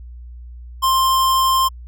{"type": "tone", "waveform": "square", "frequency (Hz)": 1052, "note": "C6", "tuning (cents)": 9, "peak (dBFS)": -14, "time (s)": [0.82, 1.69], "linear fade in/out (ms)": 20, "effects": ["added 60 Hz sine -33 dBFS peak until 1.87 s"]}